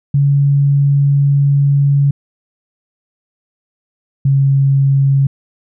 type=tone pair in turn; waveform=sine; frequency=141 / 137.38 Hz; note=C#3 / C#3; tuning=+30 / -15 cents; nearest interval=unison; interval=45 cents; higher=first; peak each=-8 dBFS; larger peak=neither; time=0.14-2.11 / 4.25-5.27 s; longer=first; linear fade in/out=5 ms; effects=none